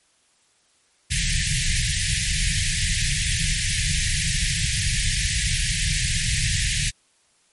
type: band-stop noise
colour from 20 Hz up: pink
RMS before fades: -22 dBFS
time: 1.1-6.91 s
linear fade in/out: 20 ms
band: 170 to 1700 Hz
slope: 96 dB/octave
effects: white hiss -62 dBFS RMS until 7.52 s + MP3 48 kbps